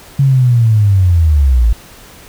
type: linear sweep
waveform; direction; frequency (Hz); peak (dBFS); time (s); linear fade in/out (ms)
sine; down; 140 to 53; -6; 0.19-1.73; 5
effects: pink hiss -38 dBFS RMS until 2.28 s